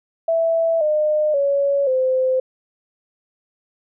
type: tone with pitch steps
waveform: sine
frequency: 659.3 / 608.1 / 560.8 / 517.3 Hz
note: E5 / D#5 / C#5 / C5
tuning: 0 / -40 / +20 / -20 cents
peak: -15 dBFS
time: 0.28-2.4 s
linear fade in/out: 5 ms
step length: 530 ms
effects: none